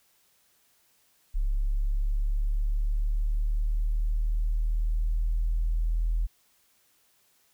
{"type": "linear sweep", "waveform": "sine", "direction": "up", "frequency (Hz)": [34.65, 41.2], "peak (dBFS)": -22, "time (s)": [1.34, 6.27], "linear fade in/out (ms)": 20, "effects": ["tanh soft clip ceiling -19 dBFS", "white hiss -66 dBFS RMS until 7.53 s"]}